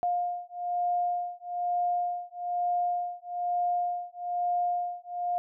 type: beating tone pair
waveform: sine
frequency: 707 / 708.1 Hz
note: F5 / F5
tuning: +21 / +24 cents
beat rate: 1.1 Hz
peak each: -30 dBFS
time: 0.03-5.38 s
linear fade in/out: 0 ms
effects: none